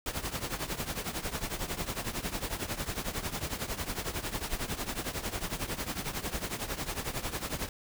pink noise with tremolo, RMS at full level -32 dBFS, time 0.06-7.69 s, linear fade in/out 2 ms, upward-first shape triangle, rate 11 Hz, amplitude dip 85%, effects none

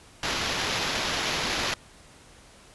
violet noise with sample-and-hold, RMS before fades -28 dBFS, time 0.23-1.74 s, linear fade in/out 2 ms, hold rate 8820 Hz, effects pink hiss -52 dBFS RMS until 2.74 s + resampled to 24000 Hz

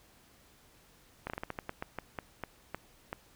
slowing click train, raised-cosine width 0.5 ms, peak -21 dBFS, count 14, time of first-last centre 1.27-3.129 s, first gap 29 ms, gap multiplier 1.24, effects pink hiss -62 dBFS RMS until 3.35 s

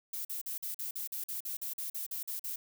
violet noise bursts, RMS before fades -38 dBFS, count 15, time 0.13-2.56 s, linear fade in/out 5 ms, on 120 ms, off 45 ms, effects none

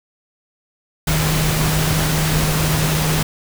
sine tone in noise, 155.56 Hz, D#3, in tune, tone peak -18 dBFS, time 1.07-3.23 s, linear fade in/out 5 ms, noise pink, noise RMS -20 dBFS, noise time 1.07-3.23 s, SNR -1 dB, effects none

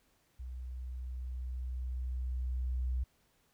sine tone with level ramp, 62.8 Hz, B1, 30 cents sharp, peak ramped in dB -40 to -30 dBFS, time 0.39-3.04 s, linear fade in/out 10 ms, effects pink hiss -72 dBFS RMS until 3.53 s

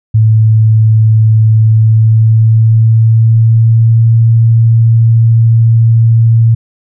sine tone with pitch glide, 110 to 114.21 Hz, A2 to A#2, 0 to -35 cents, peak -3 dBFS, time 0.14-6.55 s, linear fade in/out 10 ms, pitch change +65 cents, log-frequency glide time 1.49-4.12 s, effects none

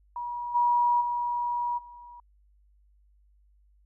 sine tone with level steps, 962 Hz, B5, 46 cents flat, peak -31 / -20 / -26 / -44 dBFS, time 0.16-2.2 s, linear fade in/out 2 ms, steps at 0.54 / 1 / 1.77 s, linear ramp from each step 20 ms, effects added 50 Hz sine -59 dBFS peak until 3.85 s

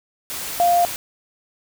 sine tone in noise, 698.5 Hz, F5, in tune, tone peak -13 dBFS, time 0.6-0.85 s, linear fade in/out 0 ms, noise white, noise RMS -29 dBFS, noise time 0.3-0.96 s, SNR +13 dB, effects none

